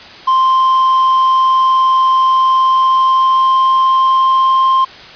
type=tone with pitch glide; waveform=triangle; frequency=1046.5 to 1053.8 Hz; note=C6 to C6; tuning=0 to +12 cents; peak=-6 dBFS; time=0.27-4.85 s; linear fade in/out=10 ms; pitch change=+12 cents; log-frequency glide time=2.54-4.69 s; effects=white hiss -34 dBFS RMS until 5.15 s + resampled to 11025 Hz